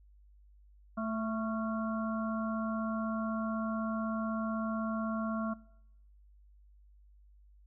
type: harmonic tone with a mistuned harmonic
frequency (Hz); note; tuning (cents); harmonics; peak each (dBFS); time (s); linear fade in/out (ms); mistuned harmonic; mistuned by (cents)
221; A3; +8; 1 / 3 / 5 / 6; -34 / -39 / -41 / -42; 0.97-5.54; 10; 6; +63
effects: noise-tail reverb RT60 0.8 s tail -23 dB re dry + added 50 Hz sine -57 dBFS peak until 7.66 s